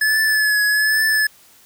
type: tone with vibrato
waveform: square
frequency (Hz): 1718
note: A6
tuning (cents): -42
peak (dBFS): -15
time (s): 0.01-1.27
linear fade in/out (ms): 5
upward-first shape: triangle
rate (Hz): 1.2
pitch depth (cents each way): 40
effects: white hiss -50 dBFS RMS until 1.65 s